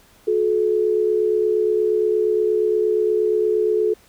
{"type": "tone pair together", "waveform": "sine", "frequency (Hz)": [362.2, 430.7], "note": ["F#4", "A4"], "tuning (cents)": [-37, -37], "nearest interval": "minor third", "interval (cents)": 300, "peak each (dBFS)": [-21, -17], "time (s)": [0.27, 3.94], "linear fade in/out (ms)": 10, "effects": ["pink hiss -53 dBFS RMS until 4.08 s"]}